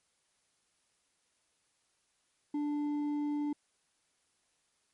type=tone with hard clipping; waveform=sine; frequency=293.7 Hz; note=D4; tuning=in tune; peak=-32 dBFS; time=2.54-3.53 s; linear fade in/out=5 ms; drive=4 dB; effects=white hiss -75 dBFS RMS until 4.93 s + MP3 48 kbps